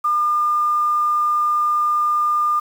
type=tone with quantisation; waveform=sine; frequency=1205 Hz; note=D6; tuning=44 cents sharp; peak=-15 dBFS; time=0.04-2.6 s; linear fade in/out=10 ms; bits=7; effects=none